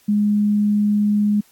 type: tone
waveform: sine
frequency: 207.7 Hz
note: G#3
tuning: in tune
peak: -14 dBFS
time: 0.08-1.41 s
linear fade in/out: 10 ms
effects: white hiss -55 dBFS RMS until 1.51 s + AAC 64 kbps